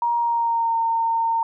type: tone with pitch glide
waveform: sine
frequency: 944 to 914 Hz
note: A#5 to A#5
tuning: +22 to -34 cents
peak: -18 dBFS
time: 0.02-1.43 s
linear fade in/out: 2 ms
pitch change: -56 cents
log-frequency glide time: 0.16-0.76 s
effects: none